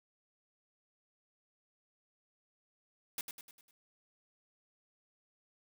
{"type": "noise with echo", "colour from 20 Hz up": "white", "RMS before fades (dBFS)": -38, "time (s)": [3.18, 3.21], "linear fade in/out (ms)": 2, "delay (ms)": 100, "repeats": 5, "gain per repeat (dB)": -6, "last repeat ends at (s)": 3.71, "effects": []}